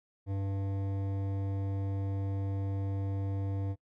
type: tone with hard clipping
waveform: triangle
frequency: 98 Hz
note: G2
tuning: in tune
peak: -33 dBFS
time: 0.26-3.76 s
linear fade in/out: 50 ms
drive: 17 dB
effects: noise-tail reverb RT60 0.1 s tail -22 dB re dry